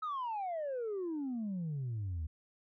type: exponential sweep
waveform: sine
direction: down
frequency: 1299 to 74.8 Hz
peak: -33 dBFS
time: 0.02-2.27 s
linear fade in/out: 10 ms
effects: tanh soft clip ceiling -33 dBFS